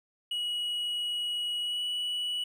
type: tone with pitch glide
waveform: triangle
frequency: 2913 to 2943 Hz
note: F#7 to F#7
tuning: -28 to -10 cents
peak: -28 dBFS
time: 0.31-2.44 s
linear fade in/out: 5 ms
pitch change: +18 cents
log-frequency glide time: 1.62-1.82 s
effects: none